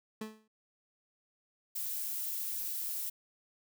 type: tone with exponential decay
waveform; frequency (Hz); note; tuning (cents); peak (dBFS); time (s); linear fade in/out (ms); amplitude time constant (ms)
30% pulse; 217.3; A3; -21; -33; 0.21-0.48; 5; 57
type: noise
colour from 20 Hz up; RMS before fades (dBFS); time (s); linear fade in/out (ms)
violet; -37; 1.75-3.1; 10
effects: none